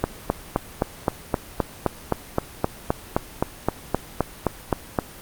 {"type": "click train", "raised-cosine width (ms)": 1, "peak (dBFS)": -4, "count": 20, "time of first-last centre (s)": [0.04, 4.988], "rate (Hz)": 3.84, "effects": ["pink hiss -41 dBFS RMS until 5.21 s", "Opus 24 kbps"]}